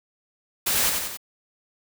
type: noise with echo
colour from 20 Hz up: white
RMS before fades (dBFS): -23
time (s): 0.66-0.9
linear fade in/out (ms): 10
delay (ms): 91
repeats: 3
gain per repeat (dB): -4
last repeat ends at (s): 1.173
effects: none